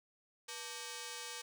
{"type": "ring-modulated tone", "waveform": "5% pulse", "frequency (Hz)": 687, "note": "F5", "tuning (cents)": -29, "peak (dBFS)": -29, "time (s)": [0.48, 1.42], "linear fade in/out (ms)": 10, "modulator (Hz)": 202, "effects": []}